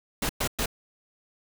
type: noise bursts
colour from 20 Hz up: pink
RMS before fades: -27 dBFS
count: 3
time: 0.22-0.659 s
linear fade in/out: 5 ms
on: 73 ms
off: 110 ms
effects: none